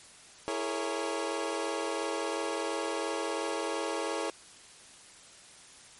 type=chord; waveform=25% pulse; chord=A# half-diminished seventh; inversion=second; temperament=equal with one note detuned; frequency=329.6 / 415.3 / 458.2 / 554.4 Hz; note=E4 / G#4 / A#4 / C#5; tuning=0 / 0 / -30 / 0 cents; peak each=-33 dBFS; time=0.48-4.3 s; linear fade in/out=0 ms; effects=white hiss -53 dBFS RMS until 5.99 s + MP3 48 kbps